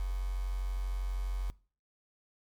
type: tone with quantisation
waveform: sine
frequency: 46.25 Hz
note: F#1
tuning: in tune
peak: -30 dBFS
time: 0-1.5 s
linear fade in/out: 0 ms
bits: 8
effects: noise-tail reverb RT60 0.4 s tail -22 dB re dry + MP3 96 kbps